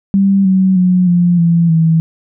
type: tone with pitch steps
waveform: sine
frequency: 196 / 188.78 / 181.82 / 175.12 / 168.67 / 162.45 Hz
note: G3 / F#3 / F#3 / F3 / E3 / E3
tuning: 0 / +35 / -30 / +5 / +40 / -25 cents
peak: -7 dBFS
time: 0.14-2 s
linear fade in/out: 0 ms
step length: 310 ms
effects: none